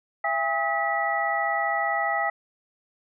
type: tone cluster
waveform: sine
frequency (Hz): 673 / 808 / 1273 / 1952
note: E5 / G#5 / D#6 / B6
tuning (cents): +36 / -48 / +39 / -21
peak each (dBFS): -29 / -27 / -30 / -27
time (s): 0.24-2.3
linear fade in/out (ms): 5
effects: none